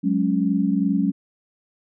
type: chord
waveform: sine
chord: F# suspended second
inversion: none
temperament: equal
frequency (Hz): 185 / 207.7 / 277.2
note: F#3 / G#3 / C#4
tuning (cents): 0 / 0 / 0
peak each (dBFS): -22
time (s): 0.03-1.12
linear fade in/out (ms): 20
effects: none